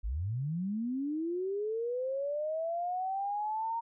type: linear sweep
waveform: sine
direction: up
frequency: 44.64 to 931 Hz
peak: -31 dBFS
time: 0.03-3.81 s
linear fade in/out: 20 ms
effects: none